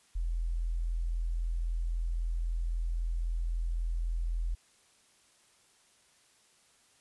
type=tone; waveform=sine; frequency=41.89 Hz; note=E1; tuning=29 cents sharp; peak=-29 dBFS; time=0.15-4.55 s; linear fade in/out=10 ms; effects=white hiss -65 dBFS RMS until 7 s + resampled to 24000 Hz